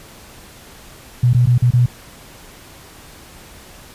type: tone with dropouts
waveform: sine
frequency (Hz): 122.5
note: B2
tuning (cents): -14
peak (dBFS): -9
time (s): 1.23-1.86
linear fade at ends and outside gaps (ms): 5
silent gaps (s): 1.333-1.346 / 1.458-1.471 / 1.58-1.622 / 1.707-1.735
effects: pink hiss -41 dBFS RMS until 3.94 s + resampled to 32000 Hz